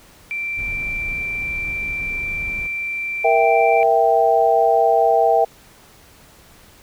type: tone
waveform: sine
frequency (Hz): 2349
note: D7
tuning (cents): 0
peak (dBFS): -22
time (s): 0.31-3.83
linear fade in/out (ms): 0
type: noise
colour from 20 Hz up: brown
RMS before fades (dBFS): -33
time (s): 0.57-2.68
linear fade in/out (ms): 20
type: chord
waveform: sine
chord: E diminished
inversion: second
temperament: equal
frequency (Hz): 466.2 / 659.3 / 784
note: Bb4 / E5 / G5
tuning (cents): 0 / 0 / 0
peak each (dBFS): -18 / -16 / -16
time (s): 3.24-5.45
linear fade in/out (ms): 10
effects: pink hiss -48 dBFS RMS until 6.82 s